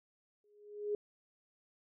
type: tone with exponential growth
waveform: sine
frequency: 415.3 Hz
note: G#4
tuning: in tune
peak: -30 dBFS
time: 0.44-0.95 s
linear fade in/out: 2 ms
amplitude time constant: 110 ms
effects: none